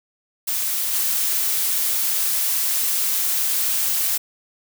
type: noise with level steps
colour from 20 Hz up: blue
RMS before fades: -23 / -21 dBFS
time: 0.47-4.18 s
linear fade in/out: 10 ms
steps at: 0.93 s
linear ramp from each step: 2 ms
effects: none